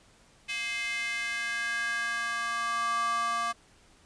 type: tone with high-pass filter sweep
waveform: square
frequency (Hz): 233.1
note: A#3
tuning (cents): 0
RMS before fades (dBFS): -31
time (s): 0.48-3.53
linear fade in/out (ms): 20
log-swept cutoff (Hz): 2400 to 1000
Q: 4.4
effects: pink hiss -60 dBFS RMS until 4.05 s + resampled to 22050 Hz